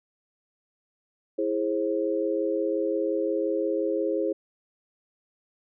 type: chord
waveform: sine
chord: E augmented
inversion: none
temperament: equal with one note detuned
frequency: 329.6 / 415.3 / 532.4 Hz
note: E4 / G#4 / B#4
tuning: 0 / 0 / +30 cents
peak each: -28 dBFS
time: 1.38-4.33 s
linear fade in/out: 10 ms
effects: none